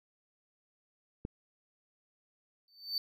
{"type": "click", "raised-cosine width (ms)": 3, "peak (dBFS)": -24, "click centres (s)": 1.251}
{"type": "tone with exponential growth", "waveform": "triangle", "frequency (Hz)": 4553, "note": "C#8", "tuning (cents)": 45, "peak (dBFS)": -27, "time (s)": [2.68, 2.98], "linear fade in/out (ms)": 1, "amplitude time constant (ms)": 64}
{"effects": []}